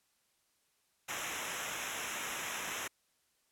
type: noise with comb filter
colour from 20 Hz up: pink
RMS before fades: -39 dBFS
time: 1.08-2.88 s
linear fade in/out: 10 ms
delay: 0.22 ms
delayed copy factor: -1
effects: white hiss -75 dBFS RMS until 3.51 s + low-pass 12000 Hz 12 dB/octave